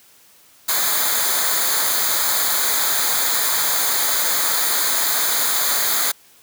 white noise with comb filter, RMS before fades -19 dBFS, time 0.68-6.12 s, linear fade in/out 10 ms, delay 0.36 ms, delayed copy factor -0.8, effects white hiss -51 dBFS RMS until 6.42 s + high-pass 80 Hz 12 dB/octave

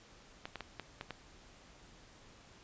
clicks, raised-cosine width 0.3 ms, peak -25 dBFS, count 6, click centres 0.455 / 0.557 / 0.607 / 0.797 / 1.011 / 1.107 s, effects pink hiss -59 dBFS RMS until 2.63 s + resampled to 16000 Hz

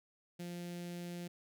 sawtooth tone with notch filter, 174.61 Hz, F3, in tune, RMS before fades -44 dBFS, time 0.39-1.28 s, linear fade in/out 10 ms, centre 1100 Hz, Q 0.86, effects none

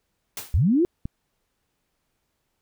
white noise with exponential decay, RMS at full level -30 dBFS, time 0.37-0.62 s, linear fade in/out 2 ms, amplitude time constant 53 ms
sine linear sweep, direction up, 58.3 to 371 Hz, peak -16 dBFS, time 0.54-0.85 s, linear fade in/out 0 ms
click, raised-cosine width 5 ms, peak -17 dBFS, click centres 1.055 s
effects pink hiss -75 dBFS RMS until 2.61 s

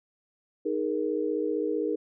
sine chord, D# suspended fourth, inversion none, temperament equal with one note detuned, 311.1 / 415.3 / 470.8 Hz, D#4 / G#4 / A#4, 0 / 0 / +17 cents, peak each -30 dBFS, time 0.65-1.96 s, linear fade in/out 10 ms, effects none

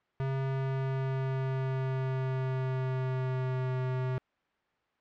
square tone with pitch glide, 134.2 to 128.66 Hz, C3 to C3, +44 to -29 cents, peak -30 dBFS, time 0.2-4.18 s, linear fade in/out 0 ms, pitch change -73 cents, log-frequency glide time 0.38-3.86 s, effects white hiss -73 dBFS RMS until 5 s + low-pass 2000 Hz 12 dB/octave

